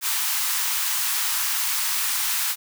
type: high-pass noise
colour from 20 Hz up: white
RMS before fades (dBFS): -24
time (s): 0.01-2.56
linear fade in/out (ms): 50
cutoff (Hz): 850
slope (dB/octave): 48
effects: none